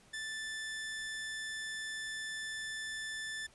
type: tone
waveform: sawtooth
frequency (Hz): 1760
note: A6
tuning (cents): 0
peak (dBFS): -35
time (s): 0.13-3.47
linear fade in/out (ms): 10
effects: pink hiss -63 dBFS RMS until 3.54 s + resampled to 24000 Hz